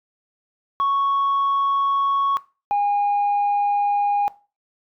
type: tone pair in turn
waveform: sine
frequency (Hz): 1108.7 / 816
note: C#6 / G#5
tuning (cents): 0 / -31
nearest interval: perfect fourth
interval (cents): 531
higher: first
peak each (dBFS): -15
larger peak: neither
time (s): 0.8-2.37 / 2.71-4.28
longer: neither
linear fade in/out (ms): 0
effects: noise-tail reverb RT60 0.3 s tail -19 dB re dry + tanh soft clip ceiling -15 dBFS